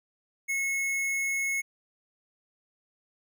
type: tone with hard clipping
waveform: sine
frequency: 2183 Hz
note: C#7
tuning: 27 cents flat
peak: -28 dBFS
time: 0.48-1.62 s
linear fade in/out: 20 ms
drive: 15 dB
effects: none